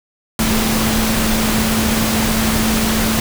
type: tone in noise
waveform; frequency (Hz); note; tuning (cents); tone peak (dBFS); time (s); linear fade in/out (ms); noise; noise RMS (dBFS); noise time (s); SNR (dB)
sine; 220.4; A3; +3; -17; 0.39-3.2; 2; pink; -18; 0.39-3.2; -2
effects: none